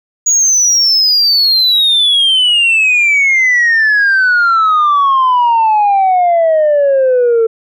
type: exponential sweep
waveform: sine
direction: down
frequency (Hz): 6800 to 445.7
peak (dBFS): -5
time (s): 0.26-7.47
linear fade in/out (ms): 10
effects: tanh soft clip ceiling -5 dBFS